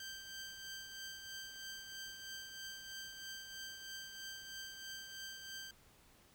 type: tone with tremolo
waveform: 15% pulse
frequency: 1568 Hz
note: G6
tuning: in tune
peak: -38 dBFS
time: 0-5.71 s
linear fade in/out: 2 ms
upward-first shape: triangle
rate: 3.1 Hz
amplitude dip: 50%
effects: pink hiss -66 dBFS RMS until 6.34 s